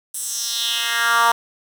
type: tone with high-pass filter sweep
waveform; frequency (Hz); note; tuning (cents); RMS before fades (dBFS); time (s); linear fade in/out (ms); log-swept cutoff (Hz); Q
10% pulse; 233.1; A#3; 0; -20; 0.14-1.32; 5; 9500 to 920; 2.6
effects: 7-bit